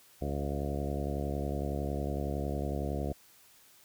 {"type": "harmonic tone with a mistuned harmonic", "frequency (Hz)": 70.9, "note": "C#2", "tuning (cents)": 40, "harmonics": [1, 2, 3, 4, 5, 6, 7, 8, 9, 10], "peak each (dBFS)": [-35, -38, -40, -41, -42, -43, -43, -44, -45, -45], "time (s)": [0.21, 3.13], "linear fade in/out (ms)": 10, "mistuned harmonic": 9, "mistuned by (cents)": 19, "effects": ["white hiss -60 dBFS RMS until 3.84 s"]}